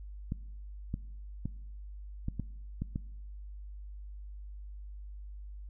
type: clicks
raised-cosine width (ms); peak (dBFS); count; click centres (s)
5; -21; 7; 0.321 / 0.941 / 1.456 / 2.284 / 2.397 / 2.82 / 2.959
effects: noise-tail reverb RT60 1.0 s tail -21 dB re dry + added 50 Hz sine -42 dBFS peak until 5.69 s